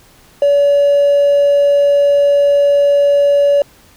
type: tone with hard clipping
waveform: triangle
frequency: 570 Hz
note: C#5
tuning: 48 cents sharp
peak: -8 dBFS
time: 0.42-3.62 s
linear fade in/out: 2 ms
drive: 4 dB
effects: pink hiss -46 dBFS RMS until 3.96 s